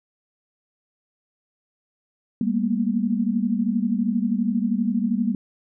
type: tone cluster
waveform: sine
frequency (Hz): 198.1 / 228.4 / 240.9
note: G3 / A#3 / B3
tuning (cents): +18 / -35 / -43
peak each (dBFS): -24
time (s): 2.41-5.35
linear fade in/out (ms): 2
effects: none